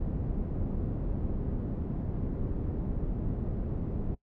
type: low-pass noise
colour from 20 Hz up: pink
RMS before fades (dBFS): -32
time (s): 0-4.15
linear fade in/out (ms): 10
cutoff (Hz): 300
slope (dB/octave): 12
effects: noise-tail reverb RT60 0.1 s tail -19 dB re dry